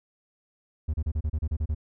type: tone bursts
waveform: triangle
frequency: 76.5 Hz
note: D#2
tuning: 29 cents flat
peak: -22 dBFS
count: 10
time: 0.88-1.748 s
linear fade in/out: 10 ms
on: 58 ms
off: 32 ms
effects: none